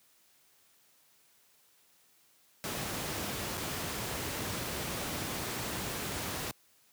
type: noise with dropouts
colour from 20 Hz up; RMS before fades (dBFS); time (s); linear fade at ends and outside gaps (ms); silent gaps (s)
pink; -36; 2.64-6.51; 0; 3.572-3.577
effects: white hiss -66 dBFS RMS until 6.92 s + high-pass 80 Hz 12 dB/octave